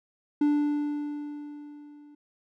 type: tone with level ramp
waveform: triangle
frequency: 293.7 Hz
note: D4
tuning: in tune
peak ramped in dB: -17 to -47 dBFS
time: 0.41-2.15 s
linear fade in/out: 5 ms
effects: none